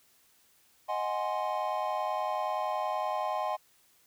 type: chord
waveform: triangle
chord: Ab dominant seventh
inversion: second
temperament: equal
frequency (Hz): 622.3 / 740 / 830.6 / 1046.5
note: Eb5 / Gb5 / Ab5 / C6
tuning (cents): 0 / 0 / 0 / 0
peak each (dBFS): -33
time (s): 0.88-3.57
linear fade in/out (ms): 20
effects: white hiss -65 dBFS RMS until 4.06 s